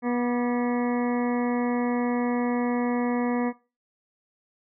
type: harmonic tone with a mistuned harmonic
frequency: 243.1 Hz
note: B3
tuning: 27 cents flat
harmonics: 1 / 2 / 3 / 4 / 5 / 7 / 8 / 9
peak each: -24 / -30 / -34 / -36 / -38 / -41 / -42 / -43 dBFS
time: 0.02-3.53 s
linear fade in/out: 50 ms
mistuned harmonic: 5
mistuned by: -35 cents
effects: noise-tail reverb RT60 0.3 s tail -18 dB re dry